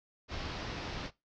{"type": "low-pass noise", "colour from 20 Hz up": "pink", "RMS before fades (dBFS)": -40, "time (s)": [0.28, 1.11], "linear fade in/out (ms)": 50, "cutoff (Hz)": 5500, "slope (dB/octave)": 48, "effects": ["noise-tail reverb RT60 0.2 s tail -18 dB re dry"]}